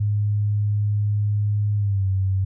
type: tone with pitch glide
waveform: sine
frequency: 103.83 to 95.76 Hz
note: G#2 to G2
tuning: 0 to -40 cents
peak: -18 dBFS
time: 0-2.45 s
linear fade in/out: 10 ms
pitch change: -140 cents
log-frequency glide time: 1.76-2.07 s
effects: none